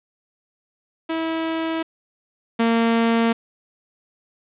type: tone pair in turn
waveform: sawtooth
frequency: 324.8 / 229.7 Hz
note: E4 / A#3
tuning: -26 / -25 cents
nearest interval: tritone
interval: 599 cents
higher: first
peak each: -18 / -12 dBFS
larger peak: second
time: 1.09-1.83 / 2.59-3.33 s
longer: neither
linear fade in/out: 10 ms
effects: resampled to 8000 Hz + 7-bit